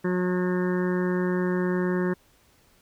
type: harmonic tone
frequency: 181.1 Hz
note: F#3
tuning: 37 cents flat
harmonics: 1 / 2 / 3 / 5 / 6 / 7 / 8 / 9 / 10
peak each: -25 / -26 / -36 / -40 / -39 / -46 / -42 / -39 / -39 dBFS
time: 0.04-2.14 s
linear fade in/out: 10 ms
effects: pink hiss -61 dBFS RMS until 2.81 s